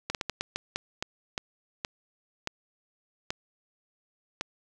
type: slowing click train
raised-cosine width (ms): 0.2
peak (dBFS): -13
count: 13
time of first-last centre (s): 0.1-4.411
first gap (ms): 48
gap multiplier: 1.33
effects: none